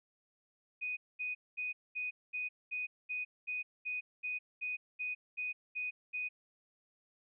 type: tone bursts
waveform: sine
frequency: 2489 Hz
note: D#7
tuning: in tune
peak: -35 dBFS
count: 15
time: 0.81-6.29 s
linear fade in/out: 20 ms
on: 160 ms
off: 220 ms
effects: none